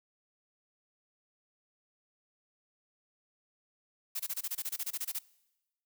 blue noise bursts, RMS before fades -35 dBFS, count 15, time 4.15-5.191 s, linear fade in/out 10 ms, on 47 ms, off 24 ms, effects noise-tail reverb RT60 1.0 s tail -22 dB re dry

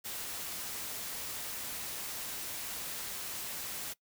white noise, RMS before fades -40 dBFS, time 0.04-3.94 s, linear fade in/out 20 ms, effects noise-tail reverb RT60 0.1 s tail -21 dB re dry

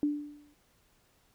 sine tone with exponential decay, 293.7 Hz, D4, in tune, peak -23 dBFS, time 0.03-0.54 s, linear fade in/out 1 ms, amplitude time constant 110 ms, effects pink hiss -68 dBFS RMS until 1.34 s

